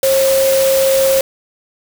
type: tone in noise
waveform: sine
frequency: 537 Hz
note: C5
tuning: 45 cents sharp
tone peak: -10 dBFS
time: 0.03-1.21 s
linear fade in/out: 2 ms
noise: white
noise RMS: -20 dBFS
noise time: 0.03-1.21 s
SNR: +7 dB
effects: none